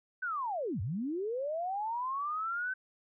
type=linear two-way sweep; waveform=sine; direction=down then up; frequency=1539 to 83.2 to 1539 Hz; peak=-32 dBFS; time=0.22-2.74 s; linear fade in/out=10 ms; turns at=0.81 s; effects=none